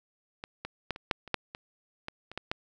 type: clicks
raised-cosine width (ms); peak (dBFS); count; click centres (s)
0.3; -22 / -20 / -15 / -26 / -9 / -29 / -10 / -23 / -20 / -27 / -18 / -14; 12; 0.439 / 0.65 / 0.907 / 0.961 / 1.112 / 1.277 / 1.343 / 1.549 / 2.084 / 2.316 / 2.376 / 2.515
effects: none